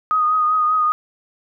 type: tone with vibrato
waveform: sine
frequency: 1244.5 Hz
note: D#6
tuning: in tune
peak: -14 dBFS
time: 0.11-0.92 s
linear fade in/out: 0 ms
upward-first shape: triangle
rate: 5.1 Hz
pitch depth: 33 cents each way
effects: none